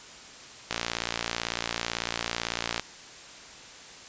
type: click train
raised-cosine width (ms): 0.2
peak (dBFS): -10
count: 122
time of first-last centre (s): 0.71-2.796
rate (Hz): 58
effects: white hiss -46 dBFS RMS until 4.08 s + resampled to 16000 Hz